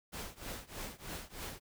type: noise with tremolo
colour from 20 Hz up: pink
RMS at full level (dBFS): -41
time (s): 0.12-1.6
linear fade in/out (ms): 20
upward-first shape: triangle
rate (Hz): 3.2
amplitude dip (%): 95
effects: none